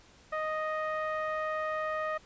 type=tone with low-pass filter; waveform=sawtooth; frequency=622.3 Hz; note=D#5; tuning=in tune; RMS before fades=-33 dBFS; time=0.32-2.18 s; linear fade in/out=10 ms; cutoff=1600 Hz; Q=3; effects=pink hiss -58 dBFS RMS until 2.25 s + resampled to 16000 Hz